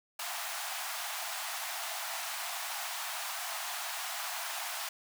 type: high-pass noise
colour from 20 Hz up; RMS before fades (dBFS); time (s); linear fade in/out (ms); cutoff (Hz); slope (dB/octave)
pink; -38; 0.19-4.89; 5; 650; 96
effects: none

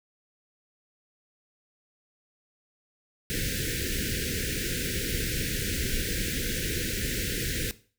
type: band-stop noise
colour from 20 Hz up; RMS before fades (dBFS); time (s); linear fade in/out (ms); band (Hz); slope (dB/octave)
pink; -30; 3.3-7.71; 0; 520 to 1500; 96
effects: noise-tail reverb RT60 0.4 s tail -17 dB re dry

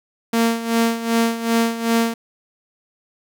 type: tone with tremolo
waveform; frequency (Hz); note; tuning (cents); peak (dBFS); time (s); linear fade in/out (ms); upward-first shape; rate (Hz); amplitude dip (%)
sawtooth; 229.8; A#3; -25; -10; 0.33-2.14; 5; sine; 2.6; 75
effects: none

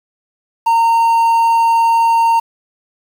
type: tone with quantisation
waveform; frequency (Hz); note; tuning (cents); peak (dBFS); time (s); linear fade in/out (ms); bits
triangle; 919; A#5; -25; -7; 0.66-2.4; 10; 6
effects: none

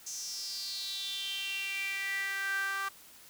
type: tone with high-pass filter sweep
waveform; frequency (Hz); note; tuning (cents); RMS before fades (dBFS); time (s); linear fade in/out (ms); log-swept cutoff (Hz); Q
sawtooth; 392; G4; 0; -36; 0.06-2.89; 10; 6300 to 1300; 7
effects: white hiss -55 dBFS RMS until 3.29 s

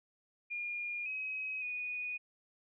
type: tone with pitch steps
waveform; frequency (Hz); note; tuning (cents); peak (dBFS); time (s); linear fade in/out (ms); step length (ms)
sine; 2420 / 2540 / 2472; D#7 / D#7 / D#7; -49 / +35 / -12; -36; 0.5-2.18; 20; 560
effects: none

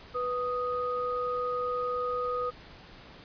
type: tone pair together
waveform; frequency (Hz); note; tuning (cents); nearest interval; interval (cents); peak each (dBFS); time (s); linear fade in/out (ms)
sine; 494.1 / 1245; B4 / D#6; +1 / +1; octave + major third; 1600; -31 / -31; 0.14-2.51; 20
effects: pink hiss -50 dBFS RMS until 3.24 s + resampled to 11025 Hz

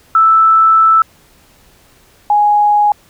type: tone pair in turn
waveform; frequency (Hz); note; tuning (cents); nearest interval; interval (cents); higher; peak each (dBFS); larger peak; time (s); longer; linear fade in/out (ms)
sine; 1318.5 / 830.6; E6 / G#5; 0 / 0; minor sixth; 800; first; -5 / -7; first; 0.15-1.02 / 2.3-2.92; first; 2
effects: pink hiss -48 dBFS RMS until 3.09 s

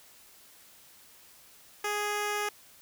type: tone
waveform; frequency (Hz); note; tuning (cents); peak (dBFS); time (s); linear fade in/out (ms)
10% pulse; 415.3; G#4; 0; -21; 1.84-2.49; 5
effects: white hiss -56 dBFS RMS until 2.81 s

